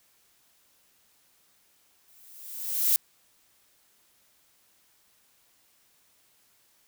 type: noise with exponential growth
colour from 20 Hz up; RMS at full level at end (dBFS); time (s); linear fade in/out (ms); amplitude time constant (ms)
violet; -20; 2.08-2.96; 0; 190
effects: white hiss -65 dBFS RMS until 6.87 s